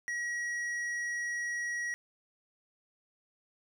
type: tone with hard clipping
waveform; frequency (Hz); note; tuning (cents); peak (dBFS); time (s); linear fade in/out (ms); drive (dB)
sine; 1910; A#6; +42; -34; 0.08-1.94; 0; 7
effects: none